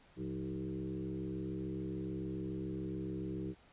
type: tone with frequency modulation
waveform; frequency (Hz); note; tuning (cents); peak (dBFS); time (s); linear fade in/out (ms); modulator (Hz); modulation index
sine; 246.9; B3; 0; -37; 0.16-3.55; 50; 67; 2.2
effects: pink hiss -64 dBFS RMS until 3.72 s + resampled to 8000 Hz